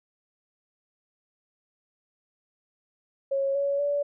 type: tone with pitch steps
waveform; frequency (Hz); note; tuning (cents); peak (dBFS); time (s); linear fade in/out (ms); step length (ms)
sine; 548 / 561.5 / 575.2; C#5 / C#5 / D5; -20 / +22 / -36; -23; 3.31-4.03; 10; 240
effects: none